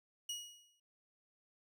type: tone with exponential decay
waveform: 25% pulse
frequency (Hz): 2900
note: F#7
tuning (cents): -35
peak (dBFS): -34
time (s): 0.29-0.8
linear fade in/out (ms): 5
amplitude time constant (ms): 110
effects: none